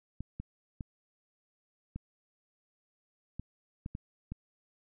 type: clicks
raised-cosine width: 5 ms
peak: -26 dBFS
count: 8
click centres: 0.206 / 0.4 / 0.808 / 1.96 / 3.396 / 3.861 / 3.951 / 4.32 s
effects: none